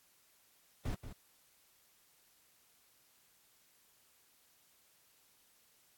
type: noise with echo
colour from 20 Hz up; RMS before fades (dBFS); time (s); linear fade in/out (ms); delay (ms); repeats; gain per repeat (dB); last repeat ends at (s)
brown; -37; 0.85-0.95; 5; 180; 1; -10; 1.13
effects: white hiss -69 dBFS RMS until 5.97 s + AAC 64 kbps